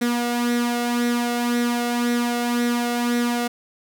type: tone with flanger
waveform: sawtooth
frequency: 240 Hz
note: B3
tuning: 49 cents flat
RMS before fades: -22 dBFS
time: 0.01-3.48 s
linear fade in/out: 10 ms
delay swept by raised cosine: 0.51 to 1.48 ms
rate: 1.9 Hz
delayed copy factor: +0.55
effects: none